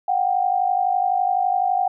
sine tone pair together, 728.1 / 780 Hz, F#5 / G5, -28 / -9 cents, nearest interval minor second, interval 119 cents, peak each -20 dBFS, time 0.08-1.88 s, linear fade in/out 5 ms, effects none

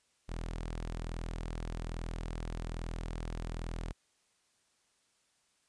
sawtooth tone, 41.2 Hz, E1, in tune, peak -33 dBFS, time 0.28-3.93 s, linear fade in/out 20 ms, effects white hiss -73 dBFS RMS until 5.68 s + resampled to 22050 Hz

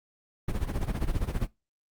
brown noise with tremolo, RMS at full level -26 dBFS, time 0.48-1.47 s, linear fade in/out 5 ms, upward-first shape sine, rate 15 Hz, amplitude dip 80%, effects noise-tail reverb RT60 0.2 s tail -20 dB re dry + Opus 32 kbps

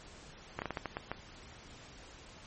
slowing click train, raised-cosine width 0.5 ms, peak -20 dBFS, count 8, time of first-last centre 0.59-1.116 s, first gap 29 ms, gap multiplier 1.31, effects pink hiss -53 dBFS RMS until 2.46 s + MP3 32 kbps

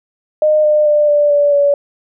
sine tone with pitch steps, 612 / 603.6 / 595.3 / 587.1 / 579 / 571 Hz, D#5 / D5 / D5 / D5 / D5 / D5, -29 / +47 / +23 / -1 / -25 / -49 cents, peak -8 dBFS, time 0.42-1.74 s, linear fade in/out 2 ms, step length 220 ms, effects none

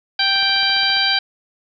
harmonic tone, 784 Hz, G5, in tune, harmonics 1 / 2 / 3 / 4 / 5 / 6, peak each -25 / -21 / -24 / -21 / -21 / -20 dBFS, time 0.19-1.19 s, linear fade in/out 5 ms
click train, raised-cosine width 0.5 ms, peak -21 dBFS, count 10, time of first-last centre 0.36-0.968 s, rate 14.8 Hz
effects none

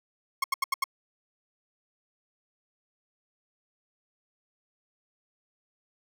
30% pulse tone bursts, 1085 Hz, C#6, 37 cents flat, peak -21 dBFS, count 5, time 0.42-0.841 s, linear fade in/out 5 ms, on 21 ms, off 79 ms, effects none

